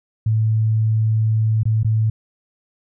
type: tone with dropouts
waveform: sine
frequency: 110 Hz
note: A2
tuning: in tune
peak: -14 dBFS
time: 0.26-2.1 s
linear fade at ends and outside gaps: 5 ms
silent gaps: 1.633-1.654 / 1.832-1.846 s
effects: none